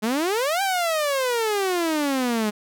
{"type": "exponential two-way sweep", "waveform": "sawtooth", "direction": "up then down", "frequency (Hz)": [206.3, 800, 206.3], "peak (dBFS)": -17, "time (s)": [0.02, 2.51], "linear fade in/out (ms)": 20, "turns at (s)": 0.62, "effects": []}